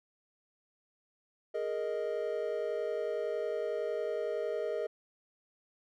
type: chord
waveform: triangle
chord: Ab suspended second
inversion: none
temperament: equal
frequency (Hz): 415.3 / 466.2 / 622.3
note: Ab4 / Bb4 / Eb5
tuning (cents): 0 / 0 / 0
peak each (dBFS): -35 / -34 / -34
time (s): 1.54-4.87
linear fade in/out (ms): 10
effects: none